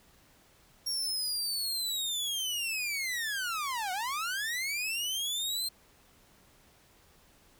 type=linear two-way sweep; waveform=sawtooth; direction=down then up; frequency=5588 to 716 to 4189 Hz; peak=-28 dBFS; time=0.86-5.69 s; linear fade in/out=10 ms; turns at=3.92 s; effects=pink hiss -62 dBFS RMS until 7.59 s